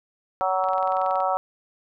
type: harmonic tone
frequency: 187.6 Hz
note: F#3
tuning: 24 cents sharp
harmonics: 3 / 4 / 5 / 6 / 7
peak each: -27 / -24 / -28 / -31 / -28 dBFS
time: 0.41-1.37 s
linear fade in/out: 0 ms
type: click train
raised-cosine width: 0.3 ms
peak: -27 dBFS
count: 13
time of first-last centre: 0.64-1.203 s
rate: 21.3 Hz
effects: none